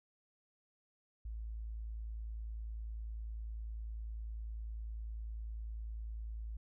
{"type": "tone", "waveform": "sine", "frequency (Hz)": 55, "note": "A1", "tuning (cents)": 0, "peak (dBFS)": -40, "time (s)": [1.25, 6.57], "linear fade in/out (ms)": 5, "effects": []}